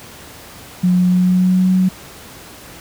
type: tone with pitch glide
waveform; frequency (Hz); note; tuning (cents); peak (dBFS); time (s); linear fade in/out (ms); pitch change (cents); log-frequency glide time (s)
sine; 180.5 to 185.68; F#3 to F#3; -43 to +6; -10; 0.83-1.89; 10; +49; 1.05-1.71
effects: pink hiss -37 dBFS RMS until 2.8 s + high-pass 60 Hz 12 dB/octave